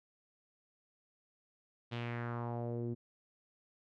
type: tone with low-pass filter sweep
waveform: sawtooth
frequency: 118.8 Hz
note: A#2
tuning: 33 cents sharp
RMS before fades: -39 dBFS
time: 1.91-2.95 s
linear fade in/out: 20 ms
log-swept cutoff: 3500 to 300 Hz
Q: 2.6
effects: none